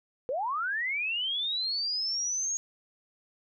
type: linear sweep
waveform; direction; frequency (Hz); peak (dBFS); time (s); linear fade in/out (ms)
sine; up; 473.6 to 6645; -28; 0.29-2.57; 0
effects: none